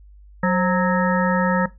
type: harmonic tone with a mistuned harmonic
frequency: 185 Hz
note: F#3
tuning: in tune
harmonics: 1 / 3 / 5 / 7 / 9 / 10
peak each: -18 / -23 / -25 / -26 / -28 / -28 dBFS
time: 0.43-1.66 s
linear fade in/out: 5 ms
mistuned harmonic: 3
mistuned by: -77 cents
effects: noise-tail reverb RT60 0.2 s tail -17 dB re dry + added 50 Hz sine -43 dBFS peak until 1.78 s